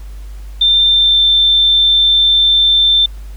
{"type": "tone with pitch glide", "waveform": "sine", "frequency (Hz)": [3583, 3560], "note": ["A7", "A7"], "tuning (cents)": [31, 20], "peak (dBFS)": -7, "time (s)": [0.61, 3.06], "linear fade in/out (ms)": 5, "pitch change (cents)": -11, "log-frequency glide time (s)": [0.89, 1.2], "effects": ["added 50 Hz sine -26 dBFS peak until 3.36 s", "pink hiss -46 dBFS RMS until 3.36 s"]}